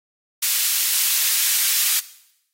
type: high-pass noise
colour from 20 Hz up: white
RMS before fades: -19 dBFS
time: 0.42-2 s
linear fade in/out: 10 ms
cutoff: 2200 Hz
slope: 12 dB/octave
effects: noise-tail reverb RT60 0.8 s tail -17 dB re dry + AAC 48 kbps